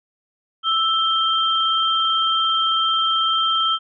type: tone pair together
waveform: sine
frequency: 1318.5 / 3159 Hz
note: E6 / G7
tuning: 0 / +13 cents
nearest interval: octave + minor third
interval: 1513 cents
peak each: -19 dBFS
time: 0.63-3.79 s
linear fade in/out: 50 ms
effects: none